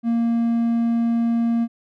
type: tone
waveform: triangle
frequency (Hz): 232.4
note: A#3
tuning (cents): -5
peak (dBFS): -15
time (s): 0.03-1.68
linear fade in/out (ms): 50
effects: none